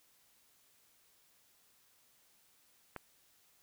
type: click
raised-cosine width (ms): 0.5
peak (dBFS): -26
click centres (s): 2.963
effects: white hiss -69 dBFS RMS until 3.62 s